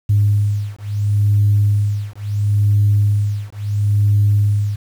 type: beating tone pair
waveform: sine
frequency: 102.6 / 103.33 Hz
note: G#2 / G#2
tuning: -21 / -8 cents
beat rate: 0.73 Hz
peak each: -15 dBFS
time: 0.09-4.76 s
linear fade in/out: 10 ms
effects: tanh soft clip ceiling -5 dBFS + 7-bit